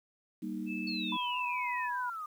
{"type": "chord", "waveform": "sine", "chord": "Eb major", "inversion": "first", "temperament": "just", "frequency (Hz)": [194.45, 233.3, 311.1], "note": ["G3", "Bb3", "Eb4"], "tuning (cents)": [-14, 2, 0], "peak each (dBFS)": -39, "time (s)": [0.42, 1.17], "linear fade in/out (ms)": 10}
{"type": "tone with pitch glide", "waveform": "sine", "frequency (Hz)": [2624, 2539], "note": ["E7", "D#7"], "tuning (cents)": [-9, 34], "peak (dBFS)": -39, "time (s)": [0.66, 1.9], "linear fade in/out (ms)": 50, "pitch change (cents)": -57, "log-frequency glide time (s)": [1.49, 1.55]}
{"type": "exponential sweep", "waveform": "sine", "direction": "down", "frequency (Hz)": [4435, 1200], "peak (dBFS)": -37, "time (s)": [0.87, 2.26], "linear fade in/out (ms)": 5}
{"type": "tone with vibrato", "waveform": "sine", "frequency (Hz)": 987.8, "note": "B5", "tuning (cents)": 0, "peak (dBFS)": -33, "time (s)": [1.12, 2.1], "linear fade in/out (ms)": 5, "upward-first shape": "triangle", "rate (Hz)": 4.8, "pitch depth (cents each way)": 22}
{"effects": ["10-bit"]}